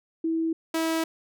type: tone pair in turn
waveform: sine / sawtooth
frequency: 325.7 / 324.6 Hz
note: E4 / E4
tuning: -21 / -27 cents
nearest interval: unison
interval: 6 cents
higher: first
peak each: -23 / -20 dBFS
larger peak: second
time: 0.24-0.53 / 0.74-1.04 s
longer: second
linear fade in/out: 5 ms
effects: none